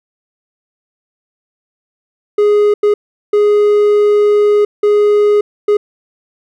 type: tone bursts at uneven times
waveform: triangle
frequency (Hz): 415.3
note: G#4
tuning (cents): 0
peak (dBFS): -5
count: 5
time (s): 2.38-2.74 / 2.83-2.94 / 3.33-4.65 / 4.83-5.41 / 5.68-5.77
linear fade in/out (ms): 5
effects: none